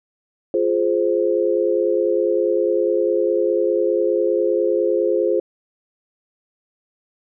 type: chord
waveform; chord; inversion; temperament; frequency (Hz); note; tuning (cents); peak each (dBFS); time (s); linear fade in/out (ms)
sine; F minor; none; just; 349.2 / 419.1 / 523.8; F4 / Ab4 / C5; 0 / +16 / +2; -20; 0.54-5.4; 2
effects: none